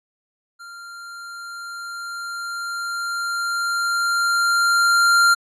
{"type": "tone with level ramp", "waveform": "square", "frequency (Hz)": 1389, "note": "F6", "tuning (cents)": -10, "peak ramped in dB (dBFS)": [-37, -12], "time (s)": [0.59, 5.35], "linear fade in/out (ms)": 20, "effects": ["low-pass 10000 Hz 12 dB/octave", "AAC 64 kbps"]}